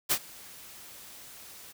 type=noise with ADSR envelope; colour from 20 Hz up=white; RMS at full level=-24 dBFS; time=0.09-1.73 s; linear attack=25 ms; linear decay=68 ms; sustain=-24 dB; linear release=23 ms; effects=none